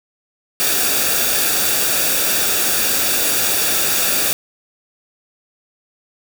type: noise with comb filter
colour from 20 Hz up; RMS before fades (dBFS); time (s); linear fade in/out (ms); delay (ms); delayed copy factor
white; -17; 0.6-4.33; 0; 0.97; -0.55
effects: none